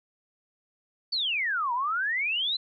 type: exponential two-way sweep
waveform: sine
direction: down then up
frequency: 4617 to 932.3 to 4133 Hz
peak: -25 dBFS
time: 1.12-2.57 s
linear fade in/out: 10 ms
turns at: 1.73 s
effects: none